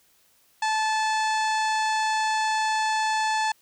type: harmonic tone with a mistuned harmonic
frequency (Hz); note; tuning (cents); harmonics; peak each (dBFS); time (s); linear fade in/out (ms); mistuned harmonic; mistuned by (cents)
871; A5; -18; 1 / 2 / 3 / 4 / 5 / 6 / 7 / 8 / 9 / 10; -23 / -29 / -35 / -38 / -36 / -42 / -44 / -40 / -46 / -47; 0.62-3.52; 5; 9; +32
effects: white hiss -62 dBFS RMS until 3.61 s